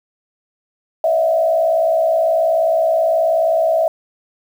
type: tone with frequency modulation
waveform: sine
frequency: 652 Hz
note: E5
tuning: 19 cents flat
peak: -12 dBFS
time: 1.04-3.88 s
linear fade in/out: 2 ms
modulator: 58.8 Hz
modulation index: 0.78
effects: 7-bit